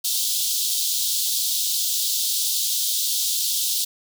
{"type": "high-pass noise", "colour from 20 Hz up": "pink", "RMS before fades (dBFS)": -23, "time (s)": [0.04, 3.85], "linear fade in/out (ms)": 10, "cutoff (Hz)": 3400, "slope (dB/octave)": 48, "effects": []}